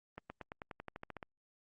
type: accelerating click train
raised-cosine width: 0.5 ms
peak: -29 dBFS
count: 13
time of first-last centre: 0.18-1.228 s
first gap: 120 ms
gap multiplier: 0.94
effects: Opus 32 kbps